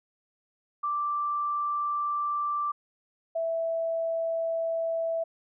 sine tone pair in turn, 1174 / 658.9 Hz, D6 / E5, -1 / -1 cents, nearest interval minor seventh, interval 1000 cents, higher first, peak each -26 dBFS, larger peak neither, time 0.83-2.72 / 3.35-5.24 s, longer neither, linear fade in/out 10 ms, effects none

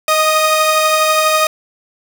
sawtooth tone pair together, 625.6 / 1239 Hz, D#5 / D#6, +9 / -8 cents, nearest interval octave, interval 1183 cents, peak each -10 dBFS, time 0.08-1.47 s, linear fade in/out 2 ms, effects none

